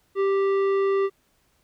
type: tone with tanh clipping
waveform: sine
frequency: 392 Hz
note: G4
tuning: in tune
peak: -21 dBFS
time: 0.15-1.1 s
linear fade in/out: 50 ms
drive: 12 dB
effects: pink hiss -66 dBFS RMS until 1.63 s